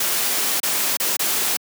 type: noise with dropouts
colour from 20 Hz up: white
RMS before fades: -21 dBFS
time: 0-1.57 s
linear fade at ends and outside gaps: 5 ms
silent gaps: 0.601-0.631 / 0.97-0.999 / 1.168-1.193 s
effects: high-pass 200 Hz 12 dB/octave